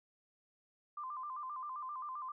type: tone with vibrato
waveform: sine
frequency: 1108.7 Hz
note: C#6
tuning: in tune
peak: -40 dBFS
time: 0.97-2.32 s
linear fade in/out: 5 ms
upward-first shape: square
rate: 7.6 Hz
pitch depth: 120 cents each way
effects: none